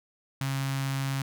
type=tone with notch filter; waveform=sawtooth; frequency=135.9 Hz; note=C#3; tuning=34 cents flat; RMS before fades=-30 dBFS; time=0.41-1.22 s; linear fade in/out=2 ms; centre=450 Hz; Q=0.54; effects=none